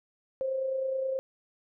sine tone with amplitude modulation, 529 Hz, C5, 19 cents sharp, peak -26 dBFS, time 0.41-1.19 s, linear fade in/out 0 ms, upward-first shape sine, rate 29.6 Hz, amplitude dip 40%, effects none

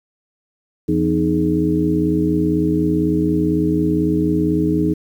harmonic tone with a mistuned harmonic, 84.1 Hz, E2, 35 cents sharp, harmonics 1 / 2 / 3 / 4 / 5, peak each -26 / -20 / -24 / -17 / -23 dBFS, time 0.88-4.94 s, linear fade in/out 10 ms, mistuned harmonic 4, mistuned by -140 cents, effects 8-bit

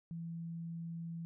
sine tone, 166.9 Hz, E3, 22 cents sharp, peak -40 dBFS, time 0.11-1.25 s, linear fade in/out 0 ms, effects none

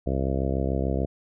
harmonic tone, 66.8 Hz, C2, 36 cents sharp, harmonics 1 / 2 / 3 / 4 / 5 / 6 / 7 / 8 / 9 / 10, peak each -27 / -30 / -32 / -33 / -34 / -35 / -35 / -36 / -37 / -37 dBFS, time 0.06-1.06 s, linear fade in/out 10 ms, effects none

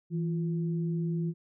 sine tone pair together, 164.81 / 349.5 Hz, E3 / F4, 0 / +1 cents, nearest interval octave + minor second, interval 1301 cents, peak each -28 / -38 dBFS, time 0.1-1.34 s, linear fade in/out 50 ms, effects none

